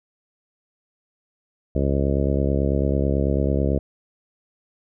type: harmonic tone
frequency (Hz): 69.1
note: C#2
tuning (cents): -5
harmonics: 1 / 2 / 3 / 4 / 5 / 6 / 7 / 8 / 9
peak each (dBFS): -22 / -25 / -27 / -28 / -29 / -30 / -30 / -31 / -32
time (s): 1.75-3.79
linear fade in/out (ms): 5
effects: none